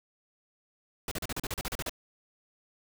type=noise bursts; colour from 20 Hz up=pink; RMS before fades=-34 dBFS; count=12; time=1.08-1.895 s; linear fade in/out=2 ms; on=34 ms; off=37 ms; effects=none